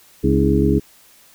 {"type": "harmonic tone with a mistuned harmonic", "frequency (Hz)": 69, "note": "C#2", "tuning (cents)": -7, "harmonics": [1, 2, 3, 4, 5, 6], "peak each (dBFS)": [-20, -20, -20, -20, -20, -20], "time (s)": [0.23, 0.8], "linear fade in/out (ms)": 20, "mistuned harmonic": 5, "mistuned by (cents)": -120, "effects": ["white hiss -50 dBFS RMS until 1.34 s"]}